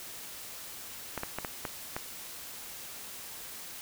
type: clicks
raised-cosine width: 0.5 ms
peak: -18 dBFS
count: 6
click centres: 1.177 / 1.234 / 1.386 / 1.448 / 1.652 / 1.965 s
effects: white hiss -44 dBFS RMS until 3.81 s